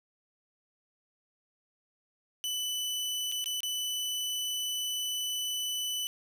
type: tone with dropouts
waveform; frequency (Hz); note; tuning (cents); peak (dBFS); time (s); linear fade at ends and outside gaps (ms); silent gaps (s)
sawtooth; 2989; F#7; +17; -28; 2.44-6.07; 0; 3.316-3.322 / 3.442-3.459 / 3.605-3.632
effects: none